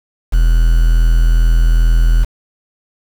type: tone with quantisation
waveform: triangle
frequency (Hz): 41.2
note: E1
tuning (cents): 0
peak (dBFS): -5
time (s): 0.32-2.25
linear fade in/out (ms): 20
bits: 5
effects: none